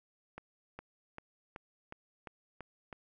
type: accelerating click train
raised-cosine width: 0.5 ms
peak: -29 dBFS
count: 8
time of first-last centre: 0.38-2.928 s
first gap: 410 ms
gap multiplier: 0.96
effects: none